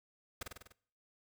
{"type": "noise with echo", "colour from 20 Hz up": "pink", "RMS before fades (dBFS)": -40, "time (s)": [0.41, 0.43], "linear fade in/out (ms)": 5, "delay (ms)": 49, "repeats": 6, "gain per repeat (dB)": -3, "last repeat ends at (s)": 0.724, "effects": ["noise-tail reverb RT60 0.6 s tail -22 dB re dry"]}